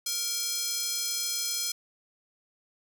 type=tone with high-pass filter; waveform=square; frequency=466.2 Hz; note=A#4; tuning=in tune; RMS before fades=-31 dBFS; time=0.06-1.72 s; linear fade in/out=5 ms; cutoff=5100 Hz; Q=1.6; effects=none